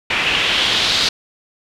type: noise with low-pass filter sweep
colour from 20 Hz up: white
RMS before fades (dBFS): -17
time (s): 0.1-1.09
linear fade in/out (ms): 5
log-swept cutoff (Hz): 2500 to 4300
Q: 3
effects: none